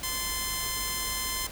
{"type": "tone pair together", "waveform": "5% pulse", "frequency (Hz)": [1036.4, 1741], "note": ["C6", "A6"], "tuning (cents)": [-17, -19], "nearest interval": "major sixth", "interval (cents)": 898, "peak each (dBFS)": [-18, -27], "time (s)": [0.03, 1.47], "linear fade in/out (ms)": 5, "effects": ["added 50 Hz sine -42 dBFS peak until 1.51 s", "pink hiss -42 dBFS RMS until 1.51 s"]}